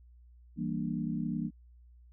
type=chord; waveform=sine; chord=E half-diminished seventh; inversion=none; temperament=equal; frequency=164.81 / 196 / 233.1 / 293.7 Hz; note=E3 / G3 / Bb3 / D4; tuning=0 / 0 / 0 / 0 cents; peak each=-36 / -37 / -35 / -39 dBFS; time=0.56-1.51 s; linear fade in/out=50 ms; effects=added 60 Hz sine -54 dBFS peak until 2.12 s